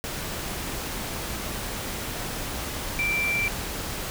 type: tone in noise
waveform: sine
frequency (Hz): 2349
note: D7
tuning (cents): 0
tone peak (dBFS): -23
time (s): 2.99-3.48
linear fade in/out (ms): 0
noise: pink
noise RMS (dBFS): -32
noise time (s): 0.04-4.1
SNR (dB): +6
effects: none